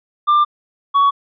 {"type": "tone pair in turn", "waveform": "triangle", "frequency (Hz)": [1190, 1123.2], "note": ["D6", "C#6"], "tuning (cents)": [22, 22], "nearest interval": "minor second", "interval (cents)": 100, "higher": "first", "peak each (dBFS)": -8, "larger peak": "neither", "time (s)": [[0.27, 0.45], [0.94, 1.11]], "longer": "first", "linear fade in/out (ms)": 20, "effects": ["resampled to 11025 Hz"]}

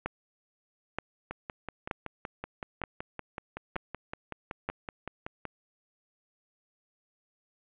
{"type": "two click trains", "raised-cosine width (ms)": 0.5, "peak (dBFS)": [-16, -21], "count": [6, 23], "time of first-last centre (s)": [[0.06, 4.69], [1.31, 5.453]], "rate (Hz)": [1.08, 5.31], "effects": ["resampled to 8000 Hz", "9-bit"]}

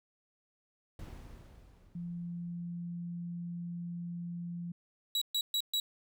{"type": "noise with exponential decay", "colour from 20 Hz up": "brown", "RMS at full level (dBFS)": -43, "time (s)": [0.99, 2.97], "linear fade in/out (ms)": 2, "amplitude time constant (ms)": 430}
{"type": "tone", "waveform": "sine", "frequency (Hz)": 172.7, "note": "F3", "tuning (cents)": -19, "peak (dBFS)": -37, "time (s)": [1.95, 4.72], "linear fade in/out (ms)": 5}
{"type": "tone bursts", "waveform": "40% pulse", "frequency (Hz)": 3893, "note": "B7", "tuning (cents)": -26, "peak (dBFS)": -28, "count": 4, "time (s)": [5.15, 5.8], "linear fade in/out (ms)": 2, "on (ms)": 65, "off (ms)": 130}
{"effects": []}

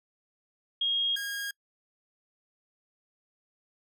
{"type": "tone pair in turn", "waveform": ["sine", "sawtooth"], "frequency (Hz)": [3261, 1630.5], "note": ["G#7", "G#6"], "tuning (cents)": [-32, -32], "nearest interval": "octave", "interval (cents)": 1200, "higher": "first", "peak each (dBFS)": [-25, -29], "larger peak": "first", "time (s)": [[0.81, 1.16], [1.16, 1.51]], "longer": "neither", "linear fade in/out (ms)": 5, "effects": ["noise-tail reverb RT60 0.1 s tail -26 dB re dry"]}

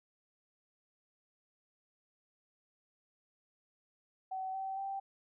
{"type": "tone with pitch steps", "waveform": "sine", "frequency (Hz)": [758, 769.9, 782], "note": ["F#5", "G5", "G5"], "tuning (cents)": [42, -31, -4], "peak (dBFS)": -36, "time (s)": [4.31, 5], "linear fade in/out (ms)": 10, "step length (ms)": 230, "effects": []}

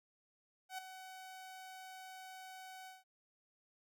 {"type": "tone with ADSR envelope", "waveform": "sawtooth", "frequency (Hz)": 752, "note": "F#5", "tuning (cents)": 28, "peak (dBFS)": -36, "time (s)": [0.69, 3.04], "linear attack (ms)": 93, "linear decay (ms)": 6, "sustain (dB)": -10, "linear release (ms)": 170, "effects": []}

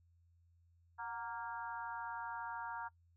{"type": "harmonic tone with a mistuned harmonic", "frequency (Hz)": 232.8, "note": "A#3", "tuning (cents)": -2, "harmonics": [3, 4, 5, 6, 7], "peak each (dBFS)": [-52, -43, -52, -48, -52], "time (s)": [0.98, 2.89], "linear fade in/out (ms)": 20, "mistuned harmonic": 3, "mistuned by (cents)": 82, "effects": ["noise-tail reverb RT60 0.1 s tail -22 dB re dry", "added 85 Hz sine -67 dBFS peak until 3.16 s"]}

